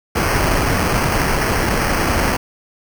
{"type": "noise with sample-and-hold", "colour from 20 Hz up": "pink", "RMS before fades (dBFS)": -17, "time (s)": [0.15, 2.37], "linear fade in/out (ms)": 10, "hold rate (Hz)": 3675, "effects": []}